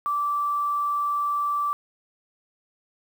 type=tone with quantisation; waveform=sine; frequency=1165 Hz; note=D6; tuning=14 cents flat; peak=-22 dBFS; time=0.06-1.73 s; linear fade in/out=0 ms; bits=8; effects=none